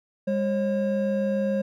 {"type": "tone pair together", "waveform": "triangle", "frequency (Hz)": [202.3, 540], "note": ["G#3", "C#5"], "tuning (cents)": [-45, -45], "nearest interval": "octave + perfect fourth", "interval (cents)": 1700, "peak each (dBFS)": -23, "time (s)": [0.27, 1.62], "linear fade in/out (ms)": 10, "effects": []}